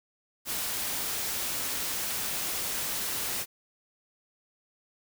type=noise; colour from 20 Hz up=white; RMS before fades=-32 dBFS; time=0.45-3.46 s; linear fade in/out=50 ms; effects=none